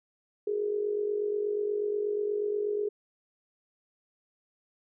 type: tone with amplitude modulation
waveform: sine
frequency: 415.3 Hz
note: G#4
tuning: in tune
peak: -24 dBFS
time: 0.47-2.89 s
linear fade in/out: 5 ms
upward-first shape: sine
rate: 48.3 Hz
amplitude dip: 65%
effects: none